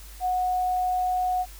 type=tone; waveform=sine; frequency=733 Hz; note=F#5; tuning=16 cents flat; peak=-22 dBFS; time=0.2-1.46 s; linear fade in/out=50 ms; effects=added 50 Hz sine -42 dBFS peak until 1.59 s + white hiss -48 dBFS RMS until 1.59 s